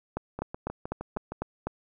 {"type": "two click trains", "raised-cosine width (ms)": 1, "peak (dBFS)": [-21, -16], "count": [7, 7], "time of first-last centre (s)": [[0.39, 1.32], [0.17, 1.67]], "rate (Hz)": [6.45, 4], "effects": []}